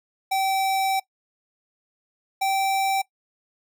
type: tone pair in turn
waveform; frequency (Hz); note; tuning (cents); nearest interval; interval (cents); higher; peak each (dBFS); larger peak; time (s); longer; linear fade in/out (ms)
square; 772 / 776.9; G5 / G5; -27 / -16; unison; 11; second; -21; neither; 0.31-1 / 2.41-3.02; first; 10
effects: noise-tail reverb RT60 0.1 s tail -20 dB re dry